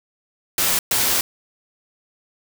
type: noise bursts at uneven times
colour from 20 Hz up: white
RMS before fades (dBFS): -19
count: 2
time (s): 0.58-0.79 / 0.91-1.21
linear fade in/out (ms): 2
effects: none

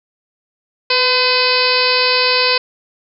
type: harmonic tone with a mistuned harmonic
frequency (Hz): 508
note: B4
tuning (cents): +49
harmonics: 1 / 2 / 3 / 4 / 5 / 6 / 7 / 8 / 9 / 10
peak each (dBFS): -19 / -20 / -24 / -24 / -18 / -25 / -28 / -20 / -19 / -21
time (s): 0.9-2.58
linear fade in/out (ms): 5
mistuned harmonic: 1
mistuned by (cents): -31
effects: none

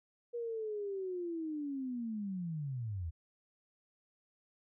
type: linear sweep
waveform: sine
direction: down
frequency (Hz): 480.3 to 76.2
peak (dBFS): -36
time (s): 0.33-3.11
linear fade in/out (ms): 20
effects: none

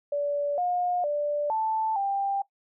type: tone with pitch steps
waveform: sine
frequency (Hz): 577 / 715 / 587 / 880 / 792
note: D5 / F5 / D5 / A5 / G5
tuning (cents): -31 / +41 / -1 / 0 / +18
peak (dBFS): -24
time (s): 0.12-2.42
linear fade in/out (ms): 5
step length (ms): 460
effects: noise-tail reverb RT60 0.1 s tail -18 dB re dry

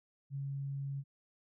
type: tone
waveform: sine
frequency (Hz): 138.59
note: C#3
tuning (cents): 0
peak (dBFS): -36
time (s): 0.3-1.04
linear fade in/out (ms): 50
effects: none

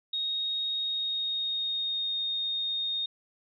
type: tone with pitch glide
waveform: sine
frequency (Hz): 3741 to 3696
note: A#7 to A#7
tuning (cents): +5 to -16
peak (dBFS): -28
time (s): 0.13-3.06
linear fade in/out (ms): 5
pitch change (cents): -21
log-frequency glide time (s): 0.72-2.21
effects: none

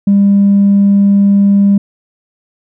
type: tone with tanh clipping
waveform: triangle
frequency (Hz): 200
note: G3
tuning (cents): +35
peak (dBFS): -5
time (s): 0.07-1.78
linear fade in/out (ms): 5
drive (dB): 5
effects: none

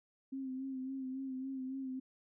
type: tone with vibrato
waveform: sine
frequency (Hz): 263.8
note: C4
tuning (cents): +14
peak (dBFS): -38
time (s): 0.32-2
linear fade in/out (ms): 10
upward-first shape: sine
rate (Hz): 3.6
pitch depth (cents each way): 38
effects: none

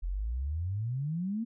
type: exponential sweep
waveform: sine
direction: up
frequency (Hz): 41.2 to 237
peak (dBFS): -30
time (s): 0.02-1.45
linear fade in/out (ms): 20
effects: none

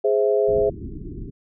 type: chord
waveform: sine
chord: Ab augmented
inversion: none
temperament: equal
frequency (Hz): 415.3 / 523.3 / 659.3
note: Ab4 / C5 / E5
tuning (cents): 0 / 0 / 0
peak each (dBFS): -18 / -22 / -23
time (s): 0.04-0.7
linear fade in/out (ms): 10
type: low-pass noise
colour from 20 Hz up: pink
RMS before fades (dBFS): -33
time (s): 0.47-1.31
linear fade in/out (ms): 20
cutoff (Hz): 400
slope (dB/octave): 96
effects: none

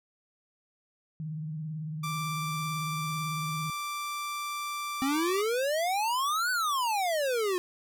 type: tone with vibrato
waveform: sine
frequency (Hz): 155.56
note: D#3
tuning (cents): 0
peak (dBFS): -33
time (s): 1.2-3.7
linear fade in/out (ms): 0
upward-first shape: triangle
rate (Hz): 18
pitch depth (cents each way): 78
type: tone with pitch glide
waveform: sawtooth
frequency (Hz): 1174.7 to 1161.2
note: D6 to D6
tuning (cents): 0 to -20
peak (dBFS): -29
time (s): 2.03-5.42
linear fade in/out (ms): 10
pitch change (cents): -20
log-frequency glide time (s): 5.11-5.22
type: exponential two-way sweep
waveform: square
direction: up then down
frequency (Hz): 260.6 to 1523 to 352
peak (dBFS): -27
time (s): 5.02-7.58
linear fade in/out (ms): 0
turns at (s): 6.51
effects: none

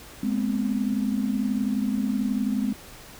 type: tone cluster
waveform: sine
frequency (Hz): 209 / 241.6 / 260.3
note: G#3 / B3 / C4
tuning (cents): +11 / -38 / -9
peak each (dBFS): -25 / -30 / -27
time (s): 0.23-2.73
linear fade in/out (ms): 5
effects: pink hiss -45 dBFS RMS until 3.19 s

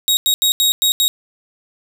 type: tone bursts at uneven times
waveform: sawtooth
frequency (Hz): 3779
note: A#7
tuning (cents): +23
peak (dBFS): -9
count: 6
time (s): 0.08-0.17 / 0.26-0.34 / 0.42-0.52 / 0.6-0.72 / 0.82-0.92 / 1-1.08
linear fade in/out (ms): 0
effects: none

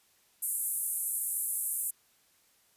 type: band-pass noise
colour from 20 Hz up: white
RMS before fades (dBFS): -33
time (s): 0.42-1.91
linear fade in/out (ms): 10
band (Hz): 8600 to 13000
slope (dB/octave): 48
effects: white hiss -67 dBFS RMS until 2.76 s + resampled to 32000 Hz

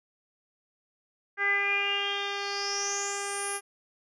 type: tone with low-pass filter sweep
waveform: 10% pulse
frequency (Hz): 401.2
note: G4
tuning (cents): +40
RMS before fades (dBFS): -30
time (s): 1.37-3.61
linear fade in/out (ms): 50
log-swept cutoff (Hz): 1800 to 11000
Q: 9
effects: none

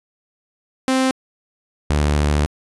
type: tone pair in turn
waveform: sawtooth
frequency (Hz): 261.6 / 73.86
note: C4 / D2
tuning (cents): 0 / +10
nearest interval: octave + minor seventh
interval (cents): 2190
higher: first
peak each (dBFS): -11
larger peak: neither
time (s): 0.88-1.11 / 1.9-2.46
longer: second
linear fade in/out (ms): 0
effects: resampled to 24000 Hz

